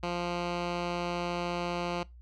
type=tone with low-pass filter; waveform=10% pulse; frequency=174.61 Hz; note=F3; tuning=in tune; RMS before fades=-33 dBFS; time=0.03-2.03 s; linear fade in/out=2 ms; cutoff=4000 Hz; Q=1.1; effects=noise-tail reverb RT60 0.2 s tail -21 dB re dry + added 60 Hz sine -48 dBFS peak until 2.21 s

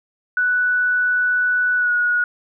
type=tone with pitch glide; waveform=sine; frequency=1482 to 1454 Hz; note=F#6 to F#6; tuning=+2 to -31 cents; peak=-15 dBFS; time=0.37-2.24 s; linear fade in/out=2 ms; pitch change=-33 cents; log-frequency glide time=1.77-1.91 s; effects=none

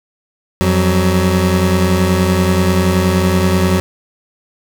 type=tone pair together; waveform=25% pulse; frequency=88.3 / 187.1 Hz; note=F2 / F#3; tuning=+20 / +20 cents; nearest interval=octave + minor second; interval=1300 cents; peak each=-10 dBFS; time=0.61-3.8 s; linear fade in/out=0 ms; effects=none

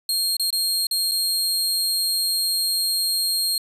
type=tone with dropouts; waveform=sawtooth; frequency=4231 Hz; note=C8; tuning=19 cents sharp; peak=-17 dBFS; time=0.09-3.58 s; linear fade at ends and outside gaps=2 ms; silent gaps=0.368-0.396 / 0.505-0.527 / 0.869-0.911 / 1.113-1.117 s; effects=resampled to 32000 Hz

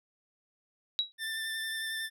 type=tone with exponential decay; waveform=sine; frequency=3875 Hz; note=B7; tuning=34 cents flat; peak=-22 dBFS; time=0.99-1.12 s; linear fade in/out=0 ms; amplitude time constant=28 ms
type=tone with vibrato; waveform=25% pulse; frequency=1781 Hz; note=A6; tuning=21 cents sharp; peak=-30 dBFS; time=1.18-2.1 s; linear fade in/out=50 ms; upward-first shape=sine; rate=11 Hz; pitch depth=13 cents each way
effects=none

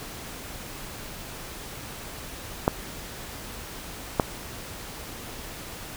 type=clicks; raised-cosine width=1 ms; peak=-4 dBFS; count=2; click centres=2.679 / 4.198 s; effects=pink hiss -39 dBFS RMS until 5.96 s

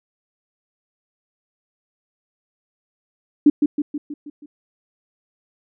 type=tone with echo; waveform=sine; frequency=293.7 Hz; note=D4; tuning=in tune; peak=-7 dBFS; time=3.46-3.5 s; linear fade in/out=5 ms; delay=160 ms; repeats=6; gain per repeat=-5 dB; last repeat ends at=4.46 s; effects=none

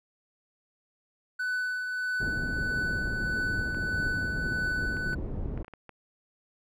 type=tone with tremolo; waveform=triangle; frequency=1497 Hz; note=F#6; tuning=20 cents sharp; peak=-25 dBFS; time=1.39-5.15 s; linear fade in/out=10 ms; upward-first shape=triangle; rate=1.6 Hz; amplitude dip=40%
type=low-pass noise; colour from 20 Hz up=pink; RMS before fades=-34 dBFS; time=2.2-5.63 s; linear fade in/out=5 ms; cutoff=360 Hz; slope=12 dB/octave
type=clicks; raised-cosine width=0.5 ms; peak=-30 dBFS; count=8; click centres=3.746 / 4.969 / 5.132 / 5.576 / 5.646 / 5.681 / 5.737 / 5.893 s
effects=none

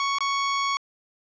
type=tone with dropouts; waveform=sawtooth; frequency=1112 Hz; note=C#6; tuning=5 cents sharp; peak=-19 dBFS; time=0-0.77 s; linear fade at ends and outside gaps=1 ms; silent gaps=0.185-0.206 s; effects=resampled to 16000 Hz + 10-bit

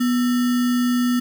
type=tone with sample-and-hold; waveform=sine; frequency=245.2 Hz; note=B3; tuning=12 cents flat; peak=-16 dBFS; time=0-1.2 s; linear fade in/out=10 ms; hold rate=1575 Hz; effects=none

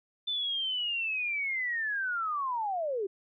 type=linear sweep; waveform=sine; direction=down; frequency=3547 to 370 Hz; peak=-29 dBFS; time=0.27-3.07 s; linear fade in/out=10 ms; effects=none

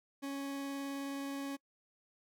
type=tone with vibrato; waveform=40% pulse; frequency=277.2 Hz; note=C#4; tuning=in tune; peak=-37 dBFS; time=0.22-1.57 s; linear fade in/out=20 ms; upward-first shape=triangle; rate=19 Hz; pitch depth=9 cents each way; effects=noise-tail reverb RT60 0.1 s tail -24 dB re dry

